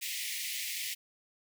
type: high-pass noise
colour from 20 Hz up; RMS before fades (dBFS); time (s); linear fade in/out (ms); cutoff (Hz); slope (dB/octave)
pink; -37; 0.01-0.95; 20; 1900; 96
effects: none